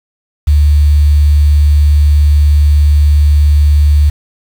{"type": "tone with quantisation", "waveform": "sine", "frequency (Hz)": 73.6, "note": "D2", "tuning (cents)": 4, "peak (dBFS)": -4, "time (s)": [0.47, 4.1], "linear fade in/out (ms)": 10, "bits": 5, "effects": []}